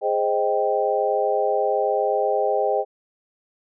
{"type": "chord", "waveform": "sine", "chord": "Ab major seventh", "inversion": "none", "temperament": "equal", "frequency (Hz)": [415.3, 523.3, 622.3, 784], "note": ["Ab4", "C5", "Eb5", "G5"], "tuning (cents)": [0, 0, 0, 0], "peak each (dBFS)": -24, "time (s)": [0.01, 2.85], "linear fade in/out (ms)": 50, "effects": []}